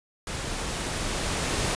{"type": "noise with level ramp", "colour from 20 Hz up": "pink", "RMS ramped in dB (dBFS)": [-33, -26], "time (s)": [0.27, 1.75], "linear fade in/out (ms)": 2, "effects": ["resampled to 22050 Hz"]}